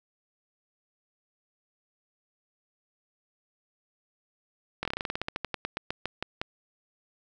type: slowing click train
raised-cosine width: 0.3 ms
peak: -14 dBFS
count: 21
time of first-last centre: 4.83-6.415 s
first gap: 22 ms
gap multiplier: 1.12
effects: none